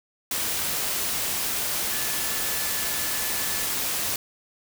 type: tone in noise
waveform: sine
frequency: 1735 Hz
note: A6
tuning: 25 cents flat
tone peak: -38 dBFS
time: 1.92-3.65 s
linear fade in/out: 2 ms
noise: white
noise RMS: -27 dBFS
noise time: 0.31-4.16 s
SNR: -14 dB
effects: none